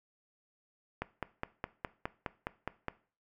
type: click train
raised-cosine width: 0.5 ms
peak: -19 dBFS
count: 10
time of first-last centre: 1.02-2.883 s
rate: 4.83 Hz
effects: noise-tail reverb RT60 0.4 s tail -18 dB re dry